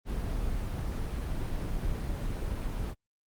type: noise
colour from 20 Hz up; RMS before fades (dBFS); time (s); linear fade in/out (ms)
brown; -32; 0.05-2.95; 50
effects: Opus 24 kbps